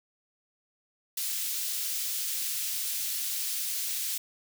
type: high-pass noise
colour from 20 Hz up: white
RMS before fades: -32 dBFS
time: 1.17-4.18 s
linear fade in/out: 5 ms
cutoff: 3100 Hz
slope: 12 dB/octave
effects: none